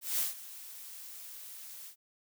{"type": "noise with ADSR envelope", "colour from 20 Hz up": "blue", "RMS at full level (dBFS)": -30, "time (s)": [0.01, 1.96], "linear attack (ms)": 180, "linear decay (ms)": 150, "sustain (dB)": -17, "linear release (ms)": 87, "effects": []}